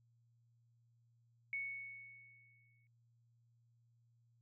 sine tone with exponential decay, 2217 Hz, C#7, in tune, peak -37 dBFS, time 1.53-2.87 s, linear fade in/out 1 ms, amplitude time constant 290 ms, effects added 117 Hz sine -70 dBFS peak until 4.41 s

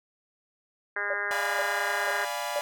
harmonic tone, 203.7 Hz, G#3, 33 cents flat, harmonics 2 / 3 / 4 / 5 / 6 / 7 / 8 / 9 / 10, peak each -40 / -41 / -42 / -41 / -40 / -36 / -31 / -35 / -39 dBFS, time 0.96-2.25 s, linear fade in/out 5 ms
sine tone bursts, 581 Hz, D5, 19 cents flat, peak -28 dBFS, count 4, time 1.1-2.594 s, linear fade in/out 2 ms, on 36 ms, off 450 ms
sawtooth chord, D diminished seventh, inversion none, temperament equal, 587.3 / 698.5 / 830.6 / 987.8 Hz, D5 / F5 / Ab5 / Cb6, 0 / 0 / 0 / 0 cents, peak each -32 dBFS, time 1.31-2.61 s, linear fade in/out 0 ms
effects none

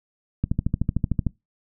click train, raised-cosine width 5 ms, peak -9 dBFS, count 12, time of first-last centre 0.44-1.267 s, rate 13.3 Hz, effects noise-tail reverb RT60 0.2 s tail -23 dB re dry

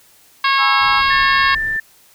harmonic tone, 546 Hz, C#5, 26 cents flat, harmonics 2 / 3 / 4 / 5 / 6 / 7 / 8 / 9, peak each -15 / -19 / -21 / -23 / -25 / -26 / -27 / -28 dBFS, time 0.44-1.55 s, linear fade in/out 5 ms
sine chord, E major, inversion first, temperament equal, 830.6 / 987.8 / 1318.5 Hz, G#5 / B5 / E6, 0 / 0 / 0 cents, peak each -23 / -23 / -21 dBFS, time 0.57-1.03 s, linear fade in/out 50 ms
brown noise, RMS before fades -35 dBFS, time 0.81-1.77 s, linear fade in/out 5 ms
sine tone, 1776 Hz, A6, 16 cents sharp, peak -17 dBFS, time 1.1-1.8 s, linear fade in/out 5 ms
effects white hiss -50 dBFS RMS until 2.14 s

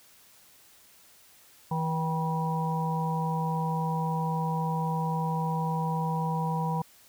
harmonic tone with a mistuned harmonic, 161.8 Hz, E3, 32 cents flat, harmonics 1 / 3 / 5 / 6, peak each -28 / -38 / -35 / -32 dBFS, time 1.71-6.82 s, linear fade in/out 5 ms, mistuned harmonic 5, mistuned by -51 cents, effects white hiss -57 dBFS RMS until 7.08 s

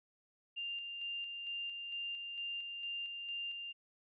sine tone with tremolo, 2794 Hz, F7, in tune, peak -38 dBFS, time 0.56-3.73 s, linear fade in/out 20 ms, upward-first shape square, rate 2.2 Hz, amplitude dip 35%, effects none

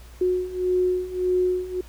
sine beating tone pair, 363.7 / 365.4 Hz, F#4 / F#4, -30 / -22 cents, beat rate 1.7 Hz, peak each -25 / -22 dBFS, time 0.21-1.81 s, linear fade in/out 5 ms, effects added 60 Hz sine -42 dBFS peak until 1.88 s + pink hiss -51 dBFS RMS until 1.88 s

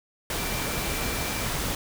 sine tone in noise, 2349 Hz, D7, in tune, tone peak -38 dBFS, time 0.38-1.46 s, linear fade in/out 2 ms, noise pink, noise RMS -29 dBFS, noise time 0.3-1.75 s, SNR -12 dB, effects none

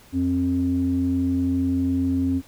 square tone with low-pass filter, 88.8 Hz, F2, 29 cents sharp, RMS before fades -22 dBFS, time 0.12-2.42 s, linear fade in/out 50 ms, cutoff 280 Hz, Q 8.7, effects pink hiss -51 dBFS RMS until 2.47 s

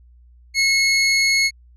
25% pulse tone, 2178 Hz, C#7, 31 cents flat, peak -11 dBFS, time 0.54-1.51 s, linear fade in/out 50 ms, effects added 60 Hz sine -46 dBFS peak until 1.76 s + resampled to 24000 Hz

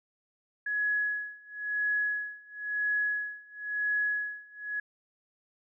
sine tone with tremolo, 1683 Hz, G#6, 23 cents sharp, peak -25 dBFS, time 0.66-4.8 s, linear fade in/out 5 ms, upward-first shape sine, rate 0.98 Hz, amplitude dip 95%, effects none

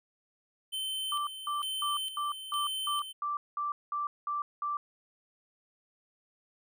square tone with tremolo, 3081 Hz, G7, 31 cents flat, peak -33 dBFS, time 0.72-3.13 s, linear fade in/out 20 ms, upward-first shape square, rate 1.1 Hz, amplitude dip 60%
sine tone bursts, 1172 Hz, D6, 4 cents flat, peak -30 dBFS, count 11, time 1.12-4.77 s, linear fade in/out 2 ms, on 150 ms, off 200 ms
effects none

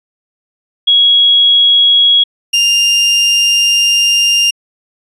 sine / 30% pulse tone pair in turn, 3322 / 2800 Hz, G#7 / F7, 0 / +4 cents, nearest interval minor third, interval 296 cents, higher first, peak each -5 dBFS, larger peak neither, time 0.87-2.24 / 2.53-4.51 s, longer second, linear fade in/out 10 ms, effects resampled to 24000 Hz

